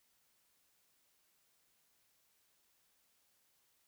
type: silence
effects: white hiss -75 dBFS RMS until 3.87 s